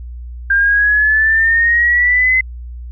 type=exponential sweep; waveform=sine; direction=up; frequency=1592 to 2054 Hz; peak=-9 dBFS; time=0.5-2.41 s; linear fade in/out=5 ms; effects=added 60 Hz sine -26 dBFS peak until 2.91 s